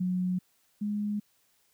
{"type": "tone pair in turn", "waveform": "sine", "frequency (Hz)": [182.3, 207.6], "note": ["F#3", "G#3"], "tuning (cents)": [-25, 0], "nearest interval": "major second", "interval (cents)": 225, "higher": "second", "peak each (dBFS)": [-26, -28], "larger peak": "first", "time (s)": [[0, 0.39], [0.81, 1.2]], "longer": "neither", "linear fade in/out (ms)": 10, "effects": ["white hiss -69 dBFS RMS until 1.73 s"]}